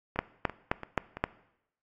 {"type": "two click trains", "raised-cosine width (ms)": 0.5, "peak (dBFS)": [-22, -10], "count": [4, 5], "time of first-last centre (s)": [[0.16, 1.17], [0.19, 1.24]], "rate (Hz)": [2.97, 3.81], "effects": ["noise-tail reverb RT60 0.8 s tail -19 dB re dry", "AAC 48 kbps"]}